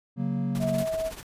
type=chord; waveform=triangle; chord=F# major; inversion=second; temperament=equal; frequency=138.59 / 185 / 233.1 Hz; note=C#3 / F#3 / A#3; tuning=0 / 0 / 0 cents; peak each=-28 dBFS; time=0.16-0.86 s; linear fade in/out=50 ms
type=noise with tremolo; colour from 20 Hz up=pink; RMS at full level=-37 dBFS; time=0.55-1.23 s; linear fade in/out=0 ms; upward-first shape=triangle; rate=16 Hz; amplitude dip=80%
type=tone; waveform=sine; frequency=645 Hz; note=E5; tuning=38 cents flat; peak=-26 dBFS; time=0.59-1.12 s; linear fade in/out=50 ms
type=noise with exponential decay; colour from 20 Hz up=white; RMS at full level=-33 dBFS; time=0.78-0.91 s; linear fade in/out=5 ms; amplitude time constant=28 ms
effects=resampled to 32000 Hz